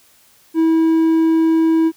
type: tone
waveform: triangle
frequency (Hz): 324.2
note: E4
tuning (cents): -29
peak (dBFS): -9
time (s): 0.54-1.92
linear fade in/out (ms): 50
effects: white hiss -52 dBFS RMS until 1.96 s